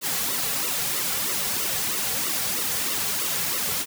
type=noise with flanger; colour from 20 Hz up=white; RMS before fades=-26 dBFS; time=0.01-3.86 s; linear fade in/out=50 ms; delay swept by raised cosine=1.2 to 3.3 ms; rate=3.1 Hz; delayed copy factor=-0.8; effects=none